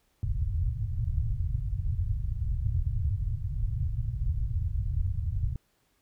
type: low-pass noise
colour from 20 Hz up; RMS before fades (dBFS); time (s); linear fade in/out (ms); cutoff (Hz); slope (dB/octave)
white; -29; 0.23-5.56; 2; 120; 48
effects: pink hiss -71 dBFS RMS until 6.01 s